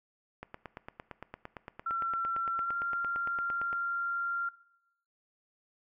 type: click train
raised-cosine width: 0.5 ms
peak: -26 dBFS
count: 30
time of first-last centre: 0.43-3.729 s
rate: 8.79 Hz
type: tone with pitch glide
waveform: sine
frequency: 1355 to 1385.9 Hz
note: E6 to F6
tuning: +47 to -14 cents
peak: -30 dBFS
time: 1.86-4.49 s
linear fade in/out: 5 ms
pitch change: +39 cents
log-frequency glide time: 2.57-2.75 s
effects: noise-tail reverb RT60 0.8 s tail -18 dB re dry